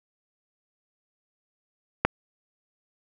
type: click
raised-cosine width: 0.5 ms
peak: -3 dBFS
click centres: 2.05 s
effects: none